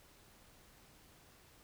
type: silence
effects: pink hiss -63 dBFS RMS until 1.63 s